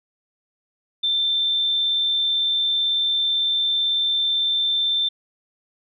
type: tone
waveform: sine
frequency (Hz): 3561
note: A7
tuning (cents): +20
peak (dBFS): -18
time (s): 1.03-5.09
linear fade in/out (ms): 10
effects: none